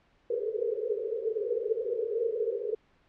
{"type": "band-pass noise", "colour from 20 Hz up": "white", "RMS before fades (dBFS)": -31, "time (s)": [0.3, 2.75], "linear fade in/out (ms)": 5, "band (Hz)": [420, 480], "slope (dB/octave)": 96, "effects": ["pink hiss -66 dBFS RMS until 3.08 s", "low-pass 3000 Hz 12 dB/octave"]}